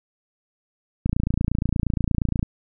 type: click train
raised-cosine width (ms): 5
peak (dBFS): -9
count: 40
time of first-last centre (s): 1.06-2.428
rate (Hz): 28.5
effects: none